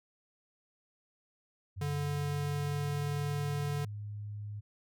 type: tone with pitch glide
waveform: sine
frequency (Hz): 96.5 to 104.03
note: G2 to G#2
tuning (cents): -27 to +3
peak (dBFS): -38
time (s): 1.76-4.61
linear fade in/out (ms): 20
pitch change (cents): +130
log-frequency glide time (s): 2.07-3.06
type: tone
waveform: square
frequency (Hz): 145.3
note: D3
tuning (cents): -18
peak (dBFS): -33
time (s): 1.81-3.85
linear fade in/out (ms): 5
effects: none